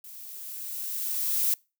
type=noise with level ramp; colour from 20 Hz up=violet; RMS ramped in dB=-45 to -24 dBFS; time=0.04-1.54 s; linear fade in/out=2 ms; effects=noise-tail reverb RT60 0.3 s tail -26 dB re dry